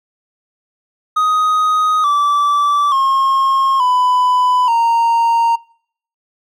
triangle tone with pitch steps, 1251 / 1160.5 / 1076.5 / 998.7 / 926.4 Hz, D#6 / D6 / C6 / B5 / A#5, +9 / -21 / +49 / +19 / -11 cents, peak -9 dBFS, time 1.16-5.56 s, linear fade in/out 10 ms, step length 880 ms, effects noise-tail reverb RT60 0.6 s tail -24 dB re dry

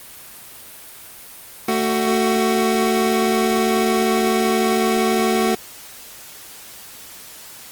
25% pulse tone pair together, 222.9 / 373.3 Hz, A3 / F#4, +23 / +15 cents, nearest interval major sixth, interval 892 cents, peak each -15 dBFS, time 1.68-5.55 s, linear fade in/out 5 ms, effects white hiss -39 dBFS RMS until 7.71 s + Opus 32 kbps

